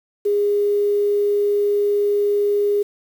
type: tone with quantisation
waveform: sine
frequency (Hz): 409.9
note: G#4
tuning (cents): -23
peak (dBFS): -15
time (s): 0.25-2.83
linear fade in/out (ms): 10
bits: 7
effects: none